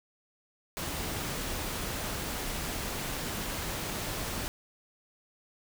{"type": "noise", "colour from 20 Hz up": "pink", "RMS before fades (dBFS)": -35, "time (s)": [0.77, 4.48], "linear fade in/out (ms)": 0, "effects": []}